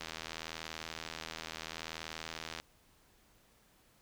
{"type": "click train", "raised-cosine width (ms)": 0.2, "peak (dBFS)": -23, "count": 210, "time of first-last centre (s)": [0.01, 2.6], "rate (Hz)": 80.7, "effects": ["pink hiss -67 dBFS RMS until 4.01 s"]}